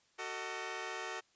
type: chord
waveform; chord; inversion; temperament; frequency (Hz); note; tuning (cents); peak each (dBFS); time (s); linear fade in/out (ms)
10% pulse; D# diminished; first; just; 373.4 / 448 / 622.3; F#4 / A4 / D#5; +16 / +31 / 0; -35 / -35 / -39; 0.18-1.21; 20
effects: white hiss -71 dBFS RMS until 1.35 s + resampled to 16000 Hz